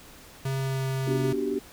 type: tone with pitch glide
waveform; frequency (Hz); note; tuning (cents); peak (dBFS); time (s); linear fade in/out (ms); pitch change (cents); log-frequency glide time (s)
square; 134.3 to 133.06; C3 to C3; +46 to +29; -27; 0.45-1.33; 5; -17; 0.61-0.85
type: chord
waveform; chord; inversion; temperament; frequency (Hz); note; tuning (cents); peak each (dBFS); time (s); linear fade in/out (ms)
sine; G major seventh; first; equal; 246.9 / 293.7 / 370 / 392; B3 / D4 / F#4 / G4; 0 / 0 / 0 / 0; -33 / -31 / -34 / -28; 1.07-1.59; 5
effects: pink hiss -49 dBFS RMS until 1.72 s